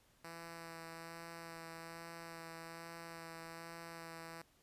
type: tone with vibrato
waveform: 5% pulse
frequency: 166 Hz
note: E3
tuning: 12 cents sharp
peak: -37 dBFS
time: 0.24-4.42 s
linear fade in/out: 5 ms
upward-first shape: sine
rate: 1.2 Hz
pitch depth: 13 cents each way
effects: pink hiss -71 dBFS RMS until 4.62 s + resampled to 32000 Hz